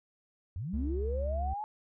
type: linear sweep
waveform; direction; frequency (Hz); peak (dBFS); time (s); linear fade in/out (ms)
sine; up; 75.6 to 867; -34; 0.56-1.64; 0
type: tone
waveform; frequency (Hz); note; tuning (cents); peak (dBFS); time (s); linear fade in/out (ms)
triangle; 69.3; C#2; 0; -29; 0.73-1.54; 10
effects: none